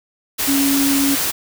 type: tone in noise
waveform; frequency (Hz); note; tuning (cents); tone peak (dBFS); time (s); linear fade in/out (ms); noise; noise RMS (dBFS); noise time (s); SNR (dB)
sine; 277.1; C#4; -1; -15; 0.47-1.16; 20; white; -20; 0.38-1.32; +2
effects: none